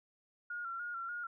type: tone with vibrato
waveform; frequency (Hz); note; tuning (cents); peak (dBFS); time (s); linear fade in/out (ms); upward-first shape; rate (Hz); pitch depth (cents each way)
sine; 1396.9; F6; 0; -38; 0.5-1.27; 5; square; 3.4; 42
effects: none